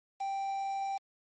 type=tone with quantisation; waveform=triangle; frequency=784 Hz; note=G5; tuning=in tune; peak=-30 dBFS; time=0.2-0.98 s; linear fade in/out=10 ms; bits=8; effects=MP3 32 kbps